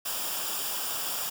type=noise with comb filter; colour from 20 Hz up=white; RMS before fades=-32 dBFS; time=0.05-1.3 s; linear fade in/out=10 ms; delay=0.48 ms; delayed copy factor=-0.65; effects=none